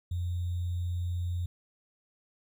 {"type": "tone with sample-and-hold", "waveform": "sine", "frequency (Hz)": 88, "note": "F2", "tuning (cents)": 14, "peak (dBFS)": -29, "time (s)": [0.11, 1.46], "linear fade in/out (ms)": 5, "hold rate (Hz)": 3675, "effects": []}